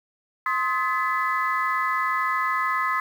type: tone cluster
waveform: sine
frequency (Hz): 1049 / 1269 / 1722 / 2008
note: C6 / D#6 / A6 / B6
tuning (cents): +4 / +34 / -38 / +28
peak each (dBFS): -25 / -25 / -29 / -29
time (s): 0.46-3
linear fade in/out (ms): 2
effects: tanh soft clip ceiling -12 dBFS + 8-bit